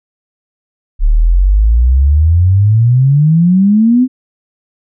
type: exponential sweep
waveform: sine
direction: up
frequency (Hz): 34.96 to 261.6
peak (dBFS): -5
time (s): 0.99-4.08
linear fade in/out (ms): 50
effects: none